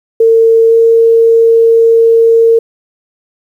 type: tone with pitch glide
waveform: sine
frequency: 453.6 to 457 Hz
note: A#4 to A#4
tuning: -47 to -34 cents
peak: -3 dBFS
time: 0.2-2.59 s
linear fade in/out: 5 ms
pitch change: +13 cents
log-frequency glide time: 0.68-0.73 s
effects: 7-bit